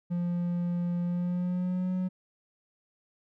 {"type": "tone with pitch glide", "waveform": "triangle", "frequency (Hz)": [174.61, 184.14], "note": ["F3", "F#3"], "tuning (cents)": [0, -8], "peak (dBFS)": -25, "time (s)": [0.1, 2.09], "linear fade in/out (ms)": 20, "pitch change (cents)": 92, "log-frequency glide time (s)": [1.03, 1.93], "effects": []}